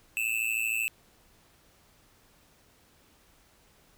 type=tone with amplitude modulation; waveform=square; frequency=2637 Hz; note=E7; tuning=in tune; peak=-24 dBFS; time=0.17-0.88 s; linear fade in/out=0 ms; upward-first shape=sine; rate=113 Hz; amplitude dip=90%; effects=pink hiss -62 dBFS RMS until 3.97 s